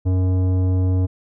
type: tone with tanh clipping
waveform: sine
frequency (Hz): 92.5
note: F#2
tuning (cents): 0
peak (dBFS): -17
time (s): 0.05-1.07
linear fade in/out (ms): 20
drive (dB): 13
effects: none